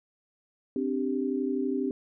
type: chord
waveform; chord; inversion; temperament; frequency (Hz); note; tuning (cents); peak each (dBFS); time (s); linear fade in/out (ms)
sine; C suspended second; none; equal; 261.6 / 293.7 / 392; C4 / D4 / G4; 0 / 0 / 0; -29 / -32 / -31; 0.76-1.91; 2
effects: none